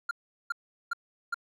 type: tone bursts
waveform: triangle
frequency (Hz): 1396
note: F6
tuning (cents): -1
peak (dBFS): -25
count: 4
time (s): 0.09-1.344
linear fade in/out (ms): 5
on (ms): 21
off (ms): 390
effects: none